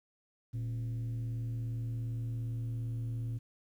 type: tone with frequency modulation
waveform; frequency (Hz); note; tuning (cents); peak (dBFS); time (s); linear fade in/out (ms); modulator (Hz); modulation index
sine; 116.2; A#2; -5; -32; 0.53-3.39; 20; 155; 0.32
effects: tanh soft clip ceiling -31 dBFS + 11-bit